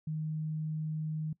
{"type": "tone", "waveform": "sine", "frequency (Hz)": 155.7, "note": "D#3", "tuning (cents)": 2, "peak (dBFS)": -32, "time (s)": [0.07, 1.33], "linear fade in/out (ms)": 5, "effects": ["noise-tail reverb RT60 0.1 s tail -21 dB re dry"]}